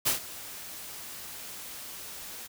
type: noise with ADSR envelope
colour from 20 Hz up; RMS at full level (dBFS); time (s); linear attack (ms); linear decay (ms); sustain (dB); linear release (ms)
white; -24; 0.05-2.48; 21; 120; -18; 25
effects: none